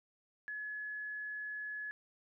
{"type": "tone", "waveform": "sine", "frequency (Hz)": 1700, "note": "G#6", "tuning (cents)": 40, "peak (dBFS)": -39, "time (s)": [0.48, 1.91], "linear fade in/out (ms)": 0, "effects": []}